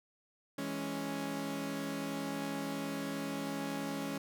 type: chord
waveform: sawtooth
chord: C# minor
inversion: first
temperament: equal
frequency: 164.81 / 207.7 / 277.2 Hz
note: E3 / G#3 / C#4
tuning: 0 / 0 / 0 cents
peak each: -40 / -38 / -34 dBFS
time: 0.58-4.18 s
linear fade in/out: 5 ms
effects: none